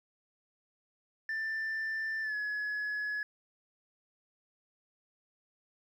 sine tone with pitch glide, 1776 to 1693.8 Hz, A6 to G#6, +16 to +34 cents, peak -30 dBFS, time 1.29-3.23 s, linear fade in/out 2 ms, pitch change -82 cents, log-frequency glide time 2.22-2.35 s, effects tanh soft clip ceiling -31 dBFS + 11-bit

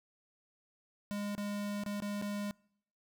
square tone with dropouts, 204.7 Hz, G#3, 25 cents flat, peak -36 dBFS, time 1.11-2.51 s, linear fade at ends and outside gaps 0 ms, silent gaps 1.351-1.379 / 1.836-1.862 / 2.002-2.022 / 2.215-2.223 s, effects noise-tail reverb RT60 0.7 s tail -26 dB re dry

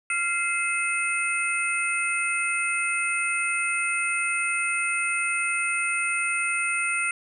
sine tone cluster, 1385 / 2095 / 2574 / 8960 Hz, F6 / C7 / E7 / C#9, -15 / +2 / -42 / +18 cents, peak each -29 / -28 / -27 / -32 dBFS, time 0.1-7.11 s, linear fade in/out 2 ms, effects none

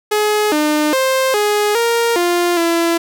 sawtooth tone with pitch steps, 421.9 / 302 / 526 / 416.8 / 466.4 / 349.6 / 336.4 Hz, G#4 / D4 / C5 / G#4 / A#4 / F4 / E4, +27 / +48 / +9 / +6 / +1 / +2 / +35 cents, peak -9 dBFS, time 0.11-2.98 s, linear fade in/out 10 ms, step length 410 ms, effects none

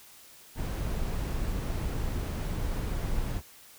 brown noise, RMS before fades -31 dBFS, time 0.55-3.42 s, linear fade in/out 50 ms, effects white hiss -53 dBFS RMS until 3.78 s

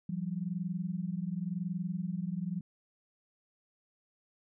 sine tone pair together, 170 / 190.93 Hz, F3 / G3, -46 / -45 cents, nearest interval major second, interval 201 cents, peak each -35 / -36 dBFS, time 0.09-2.61 s, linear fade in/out 5 ms, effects none

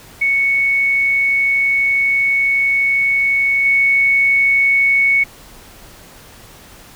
sine tone with level steps, 2217 Hz, C#7, in tune, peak -12 / -10 dBFS, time 0.21-5.24 s, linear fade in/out 10 ms, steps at 3.65 s, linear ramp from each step 5 ms, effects pink hiss -41 dBFS RMS until 6.95 s

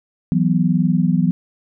sine chord, E suspended second, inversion none, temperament just, 164.81 / 185.42 / 247.2 Hz, E3 / F#3 / B3, 0 / +4 / +2 cents, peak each -17 / -17 / -20 dBFS, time 0.32-1.31 s, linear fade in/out 0 ms, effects none

